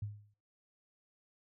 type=tone with exponential decay; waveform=sine; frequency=103.83 Hz; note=G#2; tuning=in tune; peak=-34 dBFS; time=0.02-0.34 s; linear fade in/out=5 ms; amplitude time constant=69 ms; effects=noise-tail reverb RT60 0.3 s tail -21 dB re dry